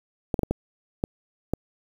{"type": "clicks", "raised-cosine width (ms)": 2, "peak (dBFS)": -10, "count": 6, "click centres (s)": [0.342, 0.392, 0.433, 0.51, 1.039, 1.536], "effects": ["7-bit"]}